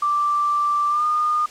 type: tone with pitch glide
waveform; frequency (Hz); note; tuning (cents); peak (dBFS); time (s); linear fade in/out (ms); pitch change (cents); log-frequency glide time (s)
sine; 1174.7 to 1218.9; D6 to D#6; 0 to -36; -17; 0.02-1.46; 5; +64; 0.89-1.04
effects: white hiss -42 dBFS RMS until 1.5 s + low-pass 7000 Hz 12 dB/octave